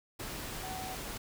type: tone in noise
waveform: sine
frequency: 752 Hz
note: F#5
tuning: 28 cents sharp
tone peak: -41 dBFS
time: 0.63-0.95 s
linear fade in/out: 10 ms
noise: pink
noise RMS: -41 dBFS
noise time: 0.19-1.18 s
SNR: -3 dB
effects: none